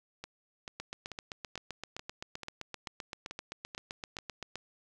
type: two click trains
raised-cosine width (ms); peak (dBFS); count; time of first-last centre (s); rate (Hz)
0.2; -22 / -24; 30 / 10; 0.8-4.556 / 0.24-4.187; 7.72 / 2.28
effects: none